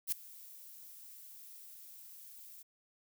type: noise with ADSR envelope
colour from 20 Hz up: violet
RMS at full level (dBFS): -31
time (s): 0.07-2.63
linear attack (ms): 52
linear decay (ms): 4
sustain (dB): -22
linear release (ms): 14
effects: none